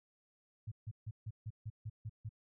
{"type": "tone bursts", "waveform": "sine", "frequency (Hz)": 108.6, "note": "A2", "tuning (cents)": -22, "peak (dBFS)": -39, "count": 9, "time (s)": [0.67, 2.293], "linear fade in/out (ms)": 10, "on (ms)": 47, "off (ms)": 150, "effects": []}